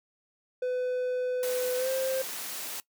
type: tone with pitch glide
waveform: triangle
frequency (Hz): 502 to 526.3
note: B4 to C5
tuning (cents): +28 to +10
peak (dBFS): -25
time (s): 0.62-2.22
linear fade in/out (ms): 5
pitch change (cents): +82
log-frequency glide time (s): 1.77-1.89
type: high-pass noise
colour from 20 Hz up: white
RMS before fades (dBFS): -37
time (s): 1.43-2.8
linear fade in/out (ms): 0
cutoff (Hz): 240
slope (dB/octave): 12
effects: noise-tail reverb RT60 0.1 s tail -20 dB re dry